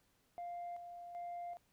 sine tone with tremolo, 698.5 Hz, F5, in tune, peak -40 dBFS, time 0.38-1.57 s, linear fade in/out 0 ms, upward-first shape square, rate 1.3 Hz, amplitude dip 55%, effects tanh soft clip ceiling -40 dBFS + pink hiss -75 dBFS RMS until 1.72 s

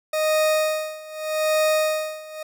40% pulse tone with tremolo, 621 Hz, D#5, 3 cents flat, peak -16 dBFS, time 0.13-2.43 s, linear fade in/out 5 ms, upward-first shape sine, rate 0.82 Hz, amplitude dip 90%, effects none

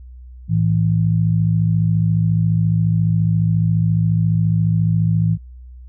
sine tone pair together, 109.19 / 163.6 Hz, A2 / E3, -13 / -13 cents, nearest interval perfect fifth, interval 700 cents, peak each -16 dBFS, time 0.48-5.38 s, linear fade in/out 50 ms, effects added 62 Hz sine -35 dBFS peak until 5.88 s

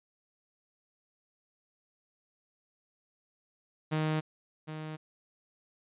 sawtooth tone with echo, 155.56 Hz, D#3, in tune, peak -24 dBFS, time 3.91-4.21 s, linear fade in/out 20 ms, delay 760 ms, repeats 1, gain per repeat -10 dB, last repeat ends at 4.97 s, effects resampled to 8000 Hz

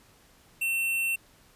square tone, 2700 Hz, E7, 41 cents sharp, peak -26 dBFS, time 0.61-1.16 s, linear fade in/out 10 ms, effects pink hiss -59 dBFS RMS until 1.55 s + resampled to 32000 Hz

